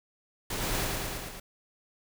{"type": "noise with echo", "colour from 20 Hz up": "pink", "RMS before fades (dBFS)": -33, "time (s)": [0.5, 0.85], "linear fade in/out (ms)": 5, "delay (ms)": 110, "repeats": 5, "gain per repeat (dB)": -2, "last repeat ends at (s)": 1.4, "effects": []}